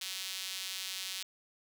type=tone with high-pass filter; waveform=sawtooth; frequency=188.9 Hz; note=F#3; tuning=36 cents sharp; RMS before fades=-40 dBFS; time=0.01-1.23 s; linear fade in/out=5 ms; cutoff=3500 Hz; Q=1.5; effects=none